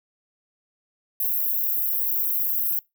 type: high-pass noise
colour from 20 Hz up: white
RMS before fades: -24 dBFS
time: 1.2-2.79 s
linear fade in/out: 2 ms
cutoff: 12000 Hz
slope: 96 dB/octave
effects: noise-tail reverb RT60 0.2 s tail -23 dB re dry